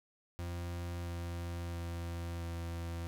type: tone with pitch steps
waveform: 40% pulse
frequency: 86.7 / 86 / 85.31 / 84.62 Hz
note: F2 / F2 / F2 / E2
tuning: -12 / -26 / -40 / +46 cents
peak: -37 dBFS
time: 0.39-3.07 s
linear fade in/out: 0 ms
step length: 670 ms
effects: none